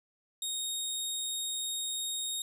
20% pulse tone, 3729 Hz, A#7, in tune, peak -27 dBFS, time 0.42-2.42 s, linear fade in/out 2 ms, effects none

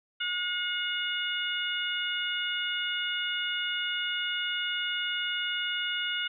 harmonic tone with a mistuned harmonic, 720 Hz, F#5, 47 cents flat, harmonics 2 / 3 / 4 / 5, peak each -33 / -37 / -32 / -37 dBFS, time 0.2-6.28 s, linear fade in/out 10 ms, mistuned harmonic 5, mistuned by -29 cents, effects none

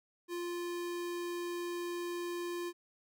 square tone, 348.7 Hz, F4, 3 cents flat, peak -37 dBFS, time 0.28-2.73 s, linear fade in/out 50 ms, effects none

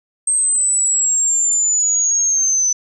sine linear sweep, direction down, 8372 to 6020 Hz, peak -13 dBFS, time 0.27-2.73 s, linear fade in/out 5 ms, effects none

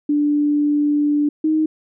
sine tone pair in turn, 293.7 / 312.1 Hz, D4 / D#4, 0 / +5 cents, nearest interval minor second, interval 105 cents, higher second, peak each -14 dBFS, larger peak neither, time 0.09-1.29 / 1.44-1.66 s, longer first, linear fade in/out 5 ms, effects none

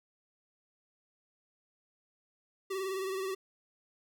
square tone with vibrato, 382.6 Hz, G4, 42 cents flat, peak -34 dBFS, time 2.7-3.35 s, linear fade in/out 10 ms, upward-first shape sine, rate 19 Hz, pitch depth 46 cents each way, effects none

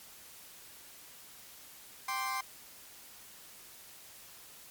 30% pulse chord, G suspended fourth, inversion none, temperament equal, 784 / 1046.5 / 1174.7 Hz, G5 / C6 / D6, 0 / 0 / 0 cents, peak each -37 / -32 / -38 dBFS, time 2.08-2.41 s, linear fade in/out 5 ms, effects white hiss -53 dBFS RMS until 4.7 s + MP3 96 kbps

